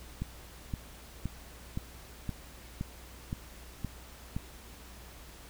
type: click train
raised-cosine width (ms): 5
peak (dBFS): -21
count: 9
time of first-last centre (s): 0.22-4.365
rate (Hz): 1.93
effects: added 60 Hz sine -51 dBFS peak until 5.49 s + pink hiss -52 dBFS RMS until 5.49 s